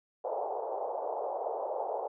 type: band-pass noise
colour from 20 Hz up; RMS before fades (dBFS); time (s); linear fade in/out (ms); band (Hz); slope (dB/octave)
white; -35; 0.24-2.08; 10; 430 to 860; 48
effects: none